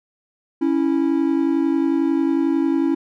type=tone pair together; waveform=triangle; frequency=277.1 / 328.2 Hz; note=C#4 / E4; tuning=-1 / -8 cents; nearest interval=minor third; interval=293 cents; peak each=-17 dBFS; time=0.61-2.95 s; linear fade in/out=10 ms; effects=none